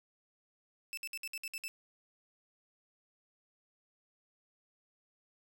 sawtooth tone bursts, 2637 Hz, E7, in tune, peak -35 dBFS, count 8, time 0.93-1.68 s, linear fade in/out 0 ms, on 43 ms, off 58 ms, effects none

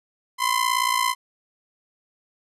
sawtooth ring-modulated tone, 1029 Hz, C6, 29 cents flat, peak -13 dBFS, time 0.38-1.15 s, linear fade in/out 50 ms, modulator 28.9 Hz, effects resampled to 32000 Hz

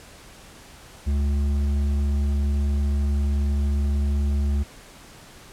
sine tone with hard clipping, 71.1 Hz, C#2, 45 cents sharp, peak -21 dBFS, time 1.06-4.64 s, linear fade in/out 20 ms, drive 7 dB, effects pink hiss -46 dBFS RMS until 5.52 s + low-pass 11000 Hz 12 dB/octave

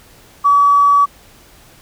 triangle tone with tanh clipping, 1141 Hz, C#6, 50 cents sharp, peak -7 dBFS, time 0.44-1.06 s, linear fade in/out 20 ms, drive 3 dB, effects pink hiss -45 dBFS RMS until 1.81 s

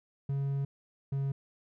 triangle tone pair in turn, 138.59 / 137.55 Hz, C#3 / C#3, 0 / -13 cents, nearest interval unison, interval 13 cents, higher first, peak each -27 dBFS, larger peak neither, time 0.29-0.65 / 1.12-1.32 s, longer first, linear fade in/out 5 ms, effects none

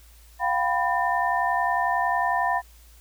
sine tone cluster, 703 / 774 / 989 / 1800 Hz, F5 / G5 / B5 / A6, +11 / -22 / +2 / +39 cents, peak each -26 / -27 / -25 / -28 dBFS, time 0.39-2.62 s, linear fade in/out 50 ms, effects added 57 Hz sine -49 dBFS peak until 3 s + white hiss -56 dBFS RMS until 3 s

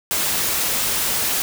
white noise, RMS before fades -21 dBFS, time 0.11-1.42 s, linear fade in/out 0 ms, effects none

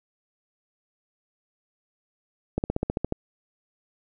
slowing click train, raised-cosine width 2 ms, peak -11 dBFS, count 9, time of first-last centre 2.58-3.124 s, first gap 59 ms, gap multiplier 1.04, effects none

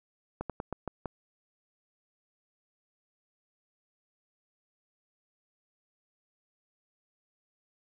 slowing click train, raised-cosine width 1 ms, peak -20 dBFS, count 6, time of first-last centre 0.41-1.057 s, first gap 87 ms, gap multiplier 1.2, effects none

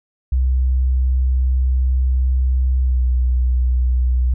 sine tone with pitch glide, 64.1 to 62.28 Hz, C2 to B1, -35 to +15 cents, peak -13 dBFS, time 0.32-4.34 s, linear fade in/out 5 ms, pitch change -50 cents, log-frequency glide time 2.83-3.03 s, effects none

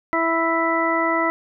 harmonic tone, 330 Hz, E4, 2 cents sharp, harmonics 1 / 2 / 3 / 4 / 6, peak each -24 / -24 / -24 / -24 / -24 dBFS, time 0.13-1.3 s, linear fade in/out 0 ms, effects none

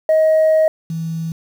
sine tone pair in turn, 631 / 163.5 Hz, D#5 / E3, +24 / -14 cents, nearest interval octave + major seventh, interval 2338 cents, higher first, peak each -8 / -20 dBFS, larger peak first, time 0.09-0.68 / 0.9-1.32 s, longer first, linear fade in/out 2 ms, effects tanh soft clip ceiling -8 dBFS + 7-bit

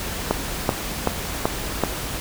click train, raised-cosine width 1 ms, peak -3 dBFS, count 5, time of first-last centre 0.31-1.837 s, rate 2.62 Hz, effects added 50 Hz sine -37 dBFS peak until 2.2 s + pink hiss -29 dBFS RMS until 2.2 s

